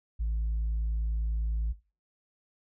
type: tone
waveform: sine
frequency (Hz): 55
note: A1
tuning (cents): 0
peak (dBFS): -25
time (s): 0.19-1.73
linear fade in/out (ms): 20
effects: noise-tail reverb RT60 0.3 s tail -17 dB re dry + tanh soft clip ceiling -25 dBFS